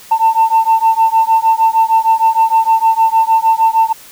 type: beating tone pair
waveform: sine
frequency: 893 / 899.5 Hz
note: A5 / A5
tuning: +25 / +38 cents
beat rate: 6.5 Hz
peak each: -10 dBFS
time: 0.11-3.93 s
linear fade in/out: 10 ms
effects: tanh soft clip ceiling -3 dBFS + white hiss -38 dBFS RMS until 4.11 s